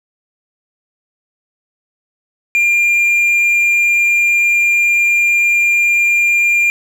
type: tone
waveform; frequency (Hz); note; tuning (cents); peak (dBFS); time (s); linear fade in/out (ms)
triangle; 2397; D7; +35; -8; 2.55-6.7; 0
effects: none